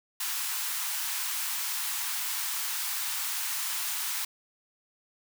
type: high-pass noise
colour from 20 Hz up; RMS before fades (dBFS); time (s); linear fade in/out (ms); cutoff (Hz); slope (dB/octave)
white; -32; 0.2-4.25; 5; 830; 48
effects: none